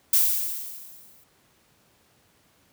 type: noise with exponential decay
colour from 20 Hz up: violet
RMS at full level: -17 dBFS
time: 0.13-1.24 s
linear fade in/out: 5 ms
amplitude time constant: 240 ms
effects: pink hiss -62 dBFS RMS until 2.72 s + high-pass 80 Hz 12 dB/octave